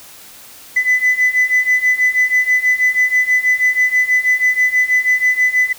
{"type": "beating tone pair", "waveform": "sine", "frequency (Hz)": [2000, 2006.2], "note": ["B6", "B6"], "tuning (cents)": [21, 27], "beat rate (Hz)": 6.2, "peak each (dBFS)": [-14, -12], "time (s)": [0.76, 5.73], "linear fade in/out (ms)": 10, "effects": ["tanh soft clip ceiling -7 dBFS", "white hiss -39 dBFS RMS until 5.78 s"]}